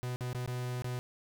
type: tone with dropouts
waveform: 45% pulse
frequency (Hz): 124.5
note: B2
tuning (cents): +14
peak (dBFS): -34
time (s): 0.03-0.99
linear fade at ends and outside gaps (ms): 0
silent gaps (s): 0.16-0.208 / 0.33-0.348 / 0.46-0.476 / 0.821-0.844
effects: none